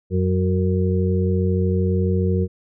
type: harmonic tone with a mistuned harmonic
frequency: 92.5 Hz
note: F#2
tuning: in tune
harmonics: 1 / 2 / 4 / 5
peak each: -19 / -22 / -25 / -26 dBFS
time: 0.1-2.48 s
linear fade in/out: 50 ms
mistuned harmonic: 1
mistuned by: -26 cents
effects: none